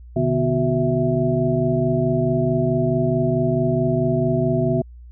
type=tone cluster; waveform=sine; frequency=127.5 / 152.1 / 247.1 / 368.8 / 658 Hz; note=C3 / D#3 / B3 / F#4 / E5; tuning=-44 / -39 / +1 / -6 / -3 cents; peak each=-23 dBFS; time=0.16-4.82 s; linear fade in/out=5 ms; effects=added 60 Hz sine -38 dBFS peak until 5.11 s